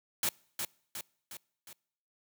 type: noise with echo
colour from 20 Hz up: white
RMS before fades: -30 dBFS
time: 0.23-0.29 s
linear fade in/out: 2 ms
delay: 360 ms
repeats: 4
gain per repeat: -5 dB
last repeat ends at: 1.73 s
effects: noise-tail reverb RT60 0.7 s tail -26 dB re dry + high-pass 100 Hz 12 dB/octave